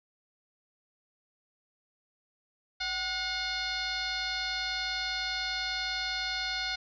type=tone with frequency modulation; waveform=sine; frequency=2866 Hz; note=F7; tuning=44 cents sharp; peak=-30 dBFS; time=2.8-6.76 s; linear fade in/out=10 ms; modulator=703 Hz; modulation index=2.8; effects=none